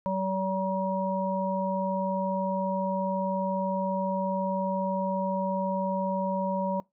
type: harmonic tone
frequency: 190.4 Hz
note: F#3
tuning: 50 cents sharp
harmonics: 1 / 3 / 5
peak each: -30 / -30 / -30 dBFS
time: 0.06-6.8 s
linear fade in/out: 0 ms
effects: noise-tail reverb RT60 0.2 s tail -24 dB re dry